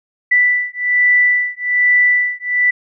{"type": "beating tone pair", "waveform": "sine", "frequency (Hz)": [1975.5, 1976.7], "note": ["B6", "B6"], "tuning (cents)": [0, 1], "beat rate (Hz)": 1.2, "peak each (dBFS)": -14, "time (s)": [0.31, 2.71], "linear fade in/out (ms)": 10, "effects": []}